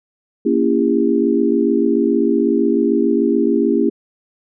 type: chord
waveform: sine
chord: A# diminished seventh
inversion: none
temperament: just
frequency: 233.1 / 279.7 / 335.6 / 402.8 Hz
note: A#3 / C#4 / E4 / G4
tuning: 0 / +16 / +31 / +47 cents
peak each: -18 dBFS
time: 0.45-3.9 s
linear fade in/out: 10 ms
effects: none